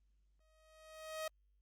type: tone with exponential growth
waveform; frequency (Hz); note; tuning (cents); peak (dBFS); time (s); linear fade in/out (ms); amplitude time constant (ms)
sawtooth; 630; D#5; +21; -34; 0.4-1.28; 5; 190
effects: added 50 Hz sine -70 dBFS peak until 1.61 s + Opus 32 kbps